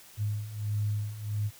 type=beating tone pair; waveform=sine; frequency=103.83 / 105.33 Hz; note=G#2 / G#2; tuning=0 / +25 cents; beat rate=1.5 Hz; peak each=-34 / -30 dBFS; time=0.17-1.51 s; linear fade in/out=50 ms; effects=white hiss -53 dBFS RMS until 1.59 s